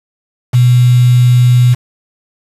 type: tone with quantisation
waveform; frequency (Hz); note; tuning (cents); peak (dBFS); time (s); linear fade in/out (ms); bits
sine; 123.47; B2; 0; -4; 0.53-1.75; 20; 4
effects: resampled to 32000 Hz